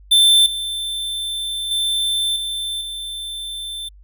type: tone with level steps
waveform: square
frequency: 3549 Hz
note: A7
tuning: 14 cents sharp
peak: -10 / -23 / -18 / -23 / -27 dBFS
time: 0.11-3.89 s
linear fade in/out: 10 ms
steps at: 0.46 / 1.71 / 2.36 / 2.81 s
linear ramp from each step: 2 ms
effects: added 49 Hz sine -42 dBFS peak until 4.03 s